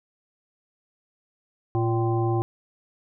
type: harmonic tone with a mistuned harmonic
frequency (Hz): 115.5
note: A#2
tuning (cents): -16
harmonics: 1 / 3 / 5 / 7 / 9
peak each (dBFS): -23 / -25 / -39 / -30 / -36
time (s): 1.75-2.42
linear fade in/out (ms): 0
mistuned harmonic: 7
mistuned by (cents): -67
effects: none